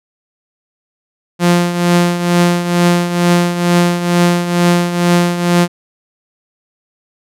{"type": "tone with tremolo", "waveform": "sawtooth", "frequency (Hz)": 174.61, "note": "F3", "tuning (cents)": 0, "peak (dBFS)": -3, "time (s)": [1.39, 5.68], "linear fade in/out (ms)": 50, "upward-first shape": "triangle", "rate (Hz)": 2.2, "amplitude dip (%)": 70, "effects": ["low-pass 12000 Hz 12 dB/octave"]}